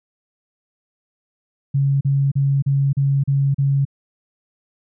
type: tone bursts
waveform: sine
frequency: 138.59 Hz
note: C#3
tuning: in tune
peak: -14 dBFS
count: 7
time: 1.74-3.852 s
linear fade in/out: 10 ms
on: 270 ms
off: 37 ms
effects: none